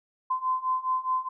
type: beating tone pair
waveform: sine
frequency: 1027 / 1031.8 Hz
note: C6 / C6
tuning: -33 / -24 cents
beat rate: 4.8 Hz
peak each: -29 / -27 dBFS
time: 0.3-1.29 s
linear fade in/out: 10 ms
effects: none